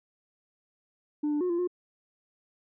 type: tone with pitch steps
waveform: sine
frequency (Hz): 297.5 / 295.2 / 361.5 / 343.5 / 357.7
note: D4 / D4 / F#4 / F4 / F4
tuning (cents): +22 / +9 / -40 / -29 / +41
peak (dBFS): -23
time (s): 1.23-1.675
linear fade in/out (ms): 10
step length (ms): 89
effects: tanh soft clip ceiling -24 dBFS